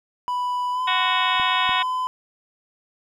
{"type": "tone with pitch glide", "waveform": "triangle", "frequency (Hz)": [989, 1014.5], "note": ["B5", "B5"], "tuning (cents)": [2, 46], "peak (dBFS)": -20, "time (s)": [0.28, 2.07], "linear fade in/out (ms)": 0, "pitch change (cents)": 44, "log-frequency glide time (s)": [0.72, 0.82]}
{"type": "harmonic tone", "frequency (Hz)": 370, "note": "F#4", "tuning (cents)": 0, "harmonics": [2, 3, 4, 5, 6, 7, 8, 9, 10], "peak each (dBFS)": [-29, -29, -29, -29, -29, -29, -29, -29, -29], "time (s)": [0.87, 1.83], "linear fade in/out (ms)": 10}
{"type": "clicks", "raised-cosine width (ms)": 3, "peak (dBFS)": -25, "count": 2, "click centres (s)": [1.398, 1.693]}
{"effects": []}